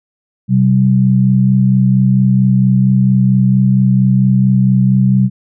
sine tone pair together, 128.3 / 192.7 Hz, C3 / G3, -34 / -29 cents, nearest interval perfect fifth, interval 705 cents, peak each -10 dBFS, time 0.48-5.3 s, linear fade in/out 50 ms, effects none

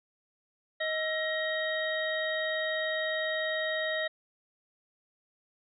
harmonic tone with a mistuned harmonic, 629 Hz, D#5, 19 cents sharp, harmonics 1 / 2 / 3 / 5 / 6, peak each -32 / -44 / -32 / -44 / -38 dBFS, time 0.8-4.08 s, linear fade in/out 10 ms, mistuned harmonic 2, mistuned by +110 cents, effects none

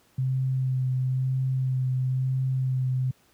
sine tone with vibrato, 130 Hz, C3, 11 cents flat, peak -22 dBFS, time 0.18-3.11 s, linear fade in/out 5 ms, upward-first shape sine, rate 1 Hz, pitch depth 16 cents each way, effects pink hiss -62 dBFS RMS until 3.33 s + high-pass 80 Hz 12 dB/octave

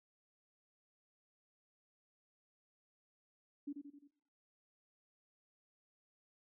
sine tone with echo, 286.7 Hz, D4, 42 cents flat, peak -39 dBFS, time 3.67-3.73 s, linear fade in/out 10 ms, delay 87 ms, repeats 4, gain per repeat -5 dB, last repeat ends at 4.078 s, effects noise-tail reverb RT60 0.7 s tail -22 dB re dry

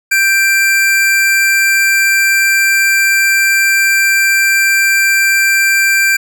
square tone pair together, 1573.1 / 2357 Hz, G6 / D7, +6 / +6 cents, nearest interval perfect fifth, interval 700 cents, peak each -12 dBFS, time 0.11-6.17 s, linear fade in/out 10 ms, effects none

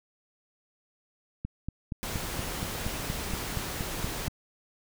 click train, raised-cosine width 5 ms, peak -20 dBFS, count 13, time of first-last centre 1.45-4.28 s, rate 4.24 Hz
pink noise, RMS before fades -35 dBFS, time 2.03-4.28 s, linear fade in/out 0 ms
effects none

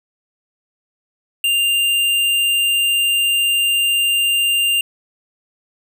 triangle tone with hard clipping, 2794 Hz, F7, in tune, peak -15 dBFS, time 1.44-4.81 s, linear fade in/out 2 ms, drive 18 dB, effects none

